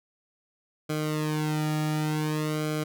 sawtooth tone with flanger, 153.4 Hz, D#3, 24 cents flat, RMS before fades -28 dBFS, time 0.89-2.84 s, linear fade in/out 10 ms, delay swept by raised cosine 1.1 to 1.95 ms, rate 0.55 Hz, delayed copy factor -1, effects none

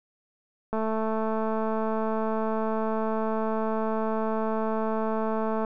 click train, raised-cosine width 1 ms, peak -16 dBFS, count 1083, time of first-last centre 0.73-5.648 s, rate 220 Hz, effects none

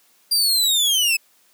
sawtooth linear sweep, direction down, 4801 to 2564 Hz, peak -13 dBFS, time 0.31-1.17 s, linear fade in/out 10 ms, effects white hiss -58 dBFS RMS until 1.53 s + high-pass 200 Hz 12 dB/octave

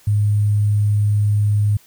sine tone with sample-and-hold, 103.83 Hz, G#2, in tune, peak -13 dBFS, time 0.07-1.77 s, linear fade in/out 5 ms, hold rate 8820 Hz, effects white hiss -51 dBFS RMS until 1.86 s

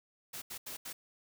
white noise bursts at uneven times, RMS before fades -43 dBFS, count 4, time 0.33-0.42 / 0.5-0.58 / 0.66-0.77 / 0.85-0.93 s, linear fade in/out 10 ms, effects none

